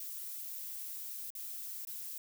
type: noise with dropouts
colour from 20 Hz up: violet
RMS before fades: -43 dBFS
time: 0-2.18 s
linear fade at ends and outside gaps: 2 ms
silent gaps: 1.304-1.351 / 1.851-1.871 s
effects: none

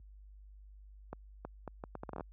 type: accelerating click train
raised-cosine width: 1 ms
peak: -27 dBFS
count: 12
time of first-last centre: 1.13-2.208 s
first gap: 320 ms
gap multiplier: 0.71
effects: added 50 Hz sine -43 dBFS peak until 2.32 s + high-pass 80 Hz 12 dB/octave

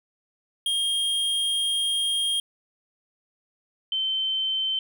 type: tone pair in turn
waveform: square / sine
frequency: 3230 / 3090 Hz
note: G#7 / G7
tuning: -49 / -26 cents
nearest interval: minor second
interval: 77 cents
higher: first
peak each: -23 dBFS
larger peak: neither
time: 0.66-2.4 / 3.92-4.79 s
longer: first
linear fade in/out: 2 ms
effects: none

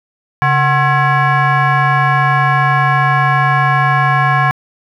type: tone with frequency modulation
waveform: sine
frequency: 466.2 Hz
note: A#4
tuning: in tune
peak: -8 dBFS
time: 0.42-4.51 s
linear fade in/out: 0 ms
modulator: 605 Hz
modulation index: 2.3
effects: tanh soft clip ceiling -4 dBFS + 8-bit

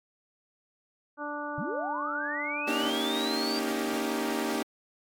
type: harmonic tone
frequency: 293.7 Hz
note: D4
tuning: in tune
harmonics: 1 / 2 / 3 / 4 / 5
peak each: -39 / -39 / -39 / -39 / -39 dBFS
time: 1.17-2.92 s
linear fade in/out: 50 ms
type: linear sweep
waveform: sine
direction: up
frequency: 123.9 to 4699 Hz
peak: -32 dBFS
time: 1.58-3.59 s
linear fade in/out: 0 ms
type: chord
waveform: sawtooth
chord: Eb dominant seventh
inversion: second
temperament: equal with one note detuned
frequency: 233.1 / 281.4 / 311.1 / 392 Hz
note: Bb3 / Db4 / Eb4 / G4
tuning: 0 / +26 / 0 / 0 cents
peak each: -30 dBFS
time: 2.67-4.63 s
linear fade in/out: 10 ms
effects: AAC 64 kbps

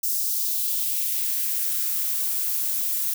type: noise with high-pass filter sweep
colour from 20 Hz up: violet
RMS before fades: -25 dBFS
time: 0.03-3.14 s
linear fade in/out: 5 ms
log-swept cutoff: 5800 to 400 Hz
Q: 1.5
effects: none

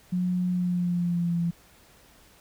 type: tone with pitch glide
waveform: sine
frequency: 180.4 to 170.27 Hz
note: F#3 to F3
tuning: -44 to -44 cents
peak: -23 dBFS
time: 0.12-1.51 s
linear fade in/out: 10 ms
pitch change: -100 cents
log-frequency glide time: 0.5-1.4 s
effects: pink hiss -56 dBFS RMS until 2.4 s

